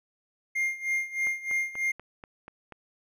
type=tone with tremolo; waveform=triangle; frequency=2116 Hz; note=C7; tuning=19 cents sharp; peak=-22 dBFS; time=0.55-1.92 s; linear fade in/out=10 ms; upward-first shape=sine; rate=3.2 Hz; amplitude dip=85%
type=click train; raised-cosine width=0.5 ms; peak=-28 dBFS; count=7; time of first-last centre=1.27-2.723 s; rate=4.13 Hz
effects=none